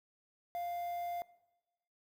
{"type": "tone with quantisation", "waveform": "triangle", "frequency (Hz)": 698.5, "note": "F5", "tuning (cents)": 0, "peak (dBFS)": -34, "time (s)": [0.55, 1.22], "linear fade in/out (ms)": 0, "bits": 9, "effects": ["noise-tail reverb RT60 1.0 s tail -20 dB re dry"]}